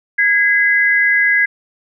sine tone pair together, 1651.5 / 2032 Hz, G#6 / B6, -10 / +49 cents, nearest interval major third, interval 359 cents, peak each -13 dBFS, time 0.18-1.46 s, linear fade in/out 10 ms, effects none

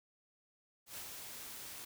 white noise with ADSR envelope, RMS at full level -45 dBFS, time 0.86-1.85 s, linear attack 110 ms, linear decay 81 ms, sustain -3 dB, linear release 8 ms, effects none

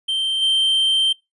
triangle tone with level steps, 3132 Hz, G7, 2 cents flat, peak -17 / -13 dBFS, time 0.08-1.13 s, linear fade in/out 10 ms, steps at 0.41 s, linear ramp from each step 20 ms, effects noise-tail reverb RT60 0.2 s tail -24 dB re dry + resampled to 24000 Hz

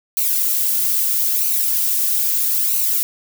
violet noise with flanger, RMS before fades -18 dBFS, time 0.17-3.03 s, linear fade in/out 0 ms, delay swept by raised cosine 0.57 to 3.07 ms, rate 0.77 Hz, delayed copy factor -0.6, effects none

